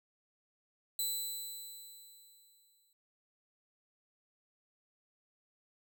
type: tone with exponential decay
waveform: 10% pulse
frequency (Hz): 4000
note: B7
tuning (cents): +21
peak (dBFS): -24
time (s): 0.99-2.93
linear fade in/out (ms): 2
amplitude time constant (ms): 420
effects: none